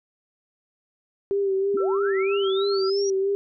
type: tone with vibrato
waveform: sine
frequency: 392 Hz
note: G4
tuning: in tune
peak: -20 dBFS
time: 1.31-3.35 s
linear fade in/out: 0 ms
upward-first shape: sine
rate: 3.1 Hz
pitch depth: 39 cents each way
type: linear sweep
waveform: sine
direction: up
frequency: 204.2 to 5840 Hz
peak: -30 dBFS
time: 1.74-3.1 s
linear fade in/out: 2 ms
type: tone with tremolo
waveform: sine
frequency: 1338 Hz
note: E6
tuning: 25 cents sharp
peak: -30 dBFS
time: 1.77-2.9 s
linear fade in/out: 5 ms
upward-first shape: sine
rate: 7.5 Hz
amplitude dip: 65%
effects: none